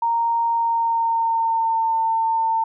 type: tone with pitch glide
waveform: sine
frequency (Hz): 928 to 901.1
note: A#5 to A5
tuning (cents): -8 to +41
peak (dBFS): -17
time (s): 0.02-2.64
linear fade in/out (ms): 5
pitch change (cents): -51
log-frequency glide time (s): 0.47-1.9
effects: none